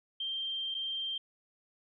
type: tone with dropouts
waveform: sine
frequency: 3161 Hz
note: G7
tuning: 14 cents sharp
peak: -33 dBFS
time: 0.2-1.18 s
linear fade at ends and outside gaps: 5 ms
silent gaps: 0.744-0.748 s
effects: none